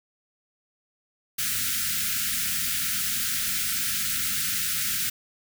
white band-stop noise, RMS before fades -27 dBFS, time 1.38-5.1 s, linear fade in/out 10 ms, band 260 to 1300 Hz, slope 96 dB/octave, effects none

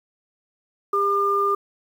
sine tone pair together, 401.3 / 1202.5 Hz, G4 / D6, +41 / +41 cents, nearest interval octave + perfect fifth, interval 1900 cents, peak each -23 / -19 dBFS, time 0.93-1.55 s, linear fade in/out 5 ms, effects 8-bit

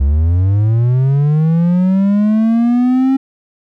triangle linear sweep, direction up, 66 to 269.6 Hz, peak -7 dBFS, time 0-3.17 s, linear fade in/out 10 ms, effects none

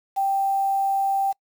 sine tone with quantisation, 784 Hz, G5, in tune, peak -19 dBFS, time 0.16-1.33 s, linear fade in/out 20 ms, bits 7, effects noise-tail reverb RT60 0.1 s tail -26 dB re dry

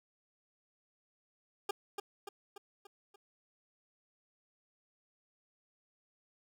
20% pulse tone with echo, 403.2 Hz, G4, 49 cents sharp, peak -27 dBFS, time 1.69-1.71 s, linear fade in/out 5 ms, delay 290 ms, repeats 5, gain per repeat -5 dB, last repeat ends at 3.16 s, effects none

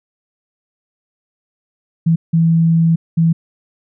sine tone bursts at uneven times, 164.81 Hz, E3, in tune, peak -9 dBFS, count 3, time 2.06-2.16 / 2.33-2.96 / 3.17-3.33 s, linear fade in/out 10 ms, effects none

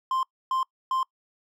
triangle tone bursts, 1046.5 Hz, C6, in tune, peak -21 dBFS, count 3, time 0.11-1.03 s, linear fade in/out 2 ms, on 120 ms, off 280 ms, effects noise-tail reverb RT60 0.1 s tail -25 dB re dry

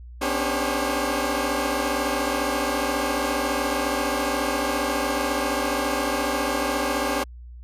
15% pulse tone cluster, 252.6 / 280.2 / 294.7 / 399 / 541 Hz, B3 / C#4 / D4 / G4 / C#5, +39 / +19 / +6 / +31 / -42 cents, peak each -23 dBFS, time 0.21-7.24 s, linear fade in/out 10 ms, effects added 60 Hz sine -38 dBFS peak until 7.63 s + resampled to 32000 Hz

